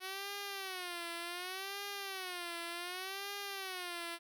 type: tone with vibrato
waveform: 5% pulse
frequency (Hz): 370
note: F#4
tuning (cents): 0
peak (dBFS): -29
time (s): 0-4.19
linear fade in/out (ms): 50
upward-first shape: sine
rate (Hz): 0.67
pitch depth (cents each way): 150
effects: none